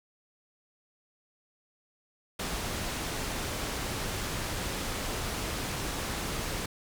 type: low-pass noise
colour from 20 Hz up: pink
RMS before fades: -34 dBFS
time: 2.39-6.66 s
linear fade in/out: 5 ms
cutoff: 11000 Hz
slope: 12 dB/octave
effects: none